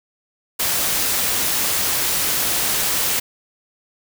white noise, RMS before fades -20 dBFS, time 0.59-3.2 s, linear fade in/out 10 ms, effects none

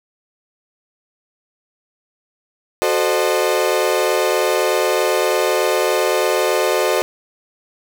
35% pulse chord, F# diminished seventh, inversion none, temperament equal with one note detuned, 370 / 440 / 523.3 / 611.2 Hz, F#4 / A4 / C5 / Eb5, 0 / 0 / 0 / -31 cents, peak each -19 dBFS, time 2.82-7.02 s, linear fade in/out 0 ms, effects none

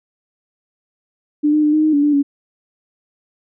sine tone with pitch steps, 297.2 / 303.9 / 299.4 / 308.1 / 310.2 / 287.4 / 294.4 / 282.6 Hz, D4 / D#4 / D4 / D#4 / D#4 / D4 / D4 / C#4, +21 / -41 / +33 / -17 / -5 / -37 / +4 / +34 cents, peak -11 dBFS, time 1.43-2.23 s, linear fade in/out 20 ms, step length 100 ms, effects none

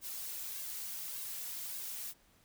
blue noise with flanger, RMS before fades -42 dBFS, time 0.01-2.14 s, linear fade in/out 50 ms, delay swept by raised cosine 1.8 to 4.2 ms, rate 1.7 Hz, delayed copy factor +0.75, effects pink hiss -67 dBFS RMS until 2.44 s

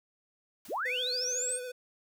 white noise with exponential decay, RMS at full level -48 dBFS, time 0.65-0.96 s, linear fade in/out 2 ms, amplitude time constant 66 ms
sine linear sweep, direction up, 138.59 to 8900 Hz, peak -30 dBFS, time 0.68-1.6 s, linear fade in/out 50 ms
square tone with vibrato, 499.8 Hz, B4, 21 cents sharp, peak -38 dBFS, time 0.85-1.72 s, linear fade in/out 10 ms, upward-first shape sine, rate 14 Hz, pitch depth 29 cents each way
effects none

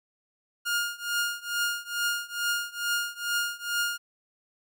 sawtooth tone with tremolo, 1417 Hz, F6, 25 cents sharp, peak -20 dBFS, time 0.65-3.98 s, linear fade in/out 20 ms, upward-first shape triangle, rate 2.3 Hz, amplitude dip 95%, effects none

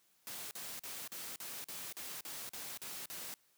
white noise bursts, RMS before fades -45 dBFS, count 11, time 0.27-3.34 s, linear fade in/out 0 ms, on 240 ms, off 43 ms, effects white hiss -72 dBFS RMS until 3.57 s + high-pass 100 Hz 12 dB/octave

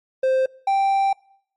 triangle tone pair in turn, 523.3 / 784.1 Hz, C5 / G5, 0 / 0 cents, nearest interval perfect fifth, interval 700 cents, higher second, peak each -14 dBFS, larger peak neither, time 0.23-0.46 / 0.67-1.13 s, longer second, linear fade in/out 5 ms, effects noise-tail reverb RT60 0.7 s tail -25 dB re dry + MP3 48 kbps

